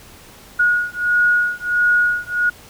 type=beating tone pair; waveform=sine; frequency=1447 / 1448.5 Hz; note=F#6 / F#6; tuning=-39 / -37 cents; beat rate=1.5 Hz; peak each=-17 dBFS; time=0.59-2.5 s; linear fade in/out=10 ms; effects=pink hiss -43 dBFS RMS until 2.69 s